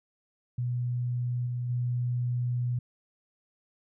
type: tone with level steps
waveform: sine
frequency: 122.6 Hz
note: B2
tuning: 12 cents flat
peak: -27 / -29 / -26 dBFS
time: 0.58-2.79 s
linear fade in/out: 5 ms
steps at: 1.46 / 1.69 s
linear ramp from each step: 10 ms
effects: none